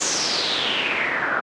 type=noise with low-pass filter sweep; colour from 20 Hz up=pink; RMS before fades=-22 dBFS; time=0-1.41 s; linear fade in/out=20 ms; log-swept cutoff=7000 to 1400 Hz; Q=5.3; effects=high-pass 300 Hz 12 dB/octave + resampled to 22050 Hz